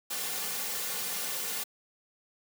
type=noise with comb filter; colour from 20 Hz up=white; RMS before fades=-34 dBFS; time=0.1-1.64 s; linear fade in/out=10 ms; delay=3.1 ms; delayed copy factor=-0.75; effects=high-pass 200 Hz 12 dB/octave